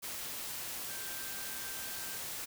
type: tone in noise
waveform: sine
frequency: 1568 Hz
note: G6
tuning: in tune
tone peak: -50 dBFS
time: 0.88-2.18 s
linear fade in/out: 20 ms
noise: white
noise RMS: -41 dBFS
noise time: 0.02-2.46 s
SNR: -12 dB
effects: none